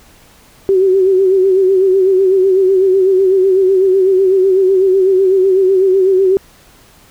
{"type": "tone with vibrato", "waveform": "sine", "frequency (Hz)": 380, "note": "F#4", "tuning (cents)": 46, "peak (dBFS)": -7, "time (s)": [0.69, 6.37], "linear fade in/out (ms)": 0, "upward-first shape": "sine", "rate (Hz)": 8, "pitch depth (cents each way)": 58, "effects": ["pink hiss -45 dBFS RMS until 7.1 s"]}